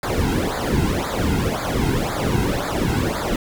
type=noise with flanger; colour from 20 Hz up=brown; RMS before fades=-21 dBFS; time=0.03-3.36 s; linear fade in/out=2 ms; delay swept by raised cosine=0.34 to 1.74 ms; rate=1.9 Hz; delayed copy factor=-0.95; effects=none